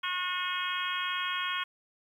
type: harmonic tone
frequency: 362.5 Hz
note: F#4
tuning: 35 cents flat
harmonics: 3 / 4 / 5 / 6 / 7 / 8 / 9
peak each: -35 / -36 / -40 / -40 / -39 / -41 / -36 dBFS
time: 0.03-1.64 s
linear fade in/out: 10 ms
effects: 10-bit

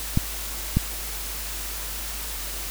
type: clicks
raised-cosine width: 5 ms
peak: -6 dBFS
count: 2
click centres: 0.174 / 0.77 s
effects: added 50 Hz sine -35 dBFS peak until 2.7 s + white hiss -33 dBFS RMS until 2.7 s

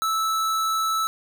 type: tone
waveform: square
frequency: 1312 Hz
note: E6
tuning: 9 cents flat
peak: -22 dBFS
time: 0.02-1.07 s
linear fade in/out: 0 ms
effects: 10-bit

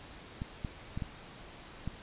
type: clicks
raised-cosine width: 5 ms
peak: -23 dBFS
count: 5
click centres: 0.419 / 0.648 / 0.975 / 1.022 / 1.876 s
effects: pink hiss -50 dBFS RMS until 2.02 s + resampled to 8000 Hz

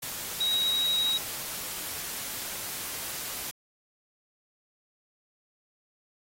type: tone in noise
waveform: sine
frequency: 3822 Hz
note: A#7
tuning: 43 cents sharp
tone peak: -24 dBFS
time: 0.4-1.18 s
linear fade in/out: 10 ms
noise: white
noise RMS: -36 dBFS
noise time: 0.02-3.51 s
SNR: +9 dB
effects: AAC 48 kbps

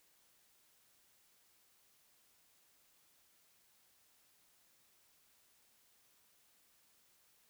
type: silence
effects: white hiss -71 dBFS RMS until 7.49 s

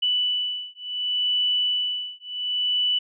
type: beating tone pair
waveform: sine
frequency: 2972 / 2972.69 Hz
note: F#7 / F#7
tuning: +7 / +7 cents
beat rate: 0.69 Hz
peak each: -25 dBFS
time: 0.02-2.99 s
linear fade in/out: 10 ms
effects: none

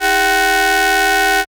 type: ring-modulated tone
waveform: sawtooth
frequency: 363.5 Hz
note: F#4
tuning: 31 cents flat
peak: -4 dBFS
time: 0-1.45 s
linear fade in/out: 50 ms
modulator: 1130 Hz
effects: high-pass 60 Hz 12 dB/octave + Opus 48 kbps

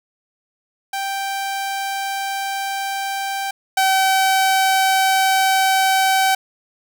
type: tone pair in turn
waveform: sawtooth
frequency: 784 / 766.5 Hz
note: G5 / G5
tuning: 0 / -39 cents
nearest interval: unison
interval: 39 cents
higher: first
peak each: -18 / -10 dBFS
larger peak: second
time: 0.93-3.51 / 3.77-6.35 s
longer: neither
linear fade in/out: 5 ms
effects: none

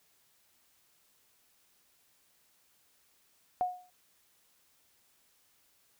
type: tone with exponential decay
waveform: sine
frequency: 726 Hz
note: F#5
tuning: 33 cents flat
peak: -24 dBFS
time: 3.61-3.9 s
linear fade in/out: 0 ms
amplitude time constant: 62 ms
effects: white hiss -69 dBFS RMS until 5.99 s

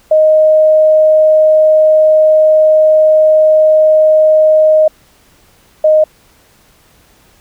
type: tone pair in turn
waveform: sine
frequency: 622.3 / 619.9 Hz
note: D#5 / D#5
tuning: 0 / -7 cents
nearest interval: unison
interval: 7 cents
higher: first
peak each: -4 dBFS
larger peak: neither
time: 0.11-4.88 / 5.84-6.04 s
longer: first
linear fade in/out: 5 ms
effects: pink hiss -48 dBFS RMS until 7.4 s

